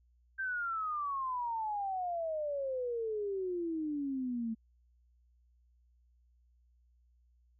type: exponential sweep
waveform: sine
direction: down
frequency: 1581 to 220.6 Hz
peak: -33 dBFS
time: 0.38-4.55 s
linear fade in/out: 20 ms
effects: added 60 Hz sine -65 dBFS peak until 7.59 s